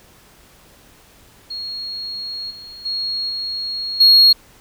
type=tone with level steps; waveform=sine; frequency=4298 Hz; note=C8; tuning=46 cents sharp; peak=-25 / -34 / -20 / -22 / -5 dBFS; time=1.5-4.33 s; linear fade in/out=10 ms; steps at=2.5 / 2.85 / 3.29 / 4 s; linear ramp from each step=10 ms; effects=tanh soft clip ceiling -4 dBFS + pink hiss -49 dBFS RMS until 4.6 s